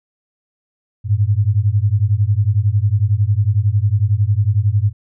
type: beating tone pair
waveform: sine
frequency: 98 / 109 Hz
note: G2 / A2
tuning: 0 / -16 cents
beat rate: 11 Hz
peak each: -15 dBFS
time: 1.04-4.93 s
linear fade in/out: 50 ms
effects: none